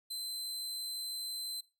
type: tone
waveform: sawtooth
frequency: 4073 Hz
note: C8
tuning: 47 cents flat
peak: -35 dBFS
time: 0.1-1.61 s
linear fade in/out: 10 ms
effects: noise-tail reverb RT60 0.3 s tail -20 dB re dry